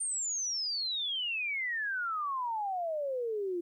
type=exponential sweep; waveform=sine; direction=down; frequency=9010 to 338.8 Hz; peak=-31 dBFS; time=0-3.61 s; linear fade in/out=10 ms; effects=12-bit